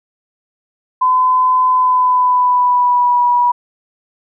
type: tone with pitch glide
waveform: sine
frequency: 1016 to 972.4 Hz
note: B5 to B5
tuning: +49 to -27 cents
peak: -9 dBFS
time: 1.01-3.52 s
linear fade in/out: 10 ms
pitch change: -76 cents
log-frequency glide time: 1.68-3.24 s
effects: none